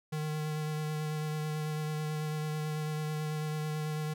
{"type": "tone with vibrato", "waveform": "square", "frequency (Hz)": 153.4, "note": "D#3", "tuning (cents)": -24, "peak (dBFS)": -33, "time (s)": [0.12, 4.14], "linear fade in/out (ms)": 10, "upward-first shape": "sine", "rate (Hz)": 9.1, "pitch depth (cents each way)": 15, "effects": []}